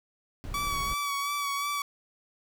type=noise; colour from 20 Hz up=brown; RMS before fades=-37 dBFS; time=0.44-0.94 s; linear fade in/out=0 ms
type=tone with vibrato; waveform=sawtooth; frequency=1139 Hz; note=C#6; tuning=47 cents sharp; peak=-25 dBFS; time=0.54-1.82 s; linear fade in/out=2 ms; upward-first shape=sine; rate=2.8 Hz; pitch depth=30 cents each way
effects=none